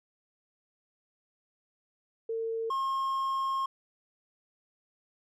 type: tone pair in turn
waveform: sine / triangle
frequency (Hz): 452.4 / 1074.1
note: A4 / C6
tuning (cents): +48 / +45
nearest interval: octave + minor third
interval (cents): 1497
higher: second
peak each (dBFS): -30 / -26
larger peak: second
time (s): 2.29-2.7 / 2.7-3.66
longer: second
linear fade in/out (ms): 5
effects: none